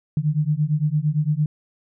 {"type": "beating tone pair", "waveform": "sine", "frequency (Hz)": [146.83, 155.63], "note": ["D3", "D#3"], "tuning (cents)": [0, 1], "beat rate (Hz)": 8.8, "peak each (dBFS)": -21, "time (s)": [0.17, 1.46], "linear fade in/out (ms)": 2, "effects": []}